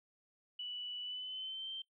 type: tone with pitch glide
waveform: sine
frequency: 2960 to 3129 Hz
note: F#7 to G7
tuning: 0 to -4 cents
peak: -40 dBFS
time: 0.59-1.82 s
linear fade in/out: 5 ms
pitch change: +96 cents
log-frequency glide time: 1.02-1.7 s
effects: noise-tail reverb RT60 0.1 s tail -20 dB re dry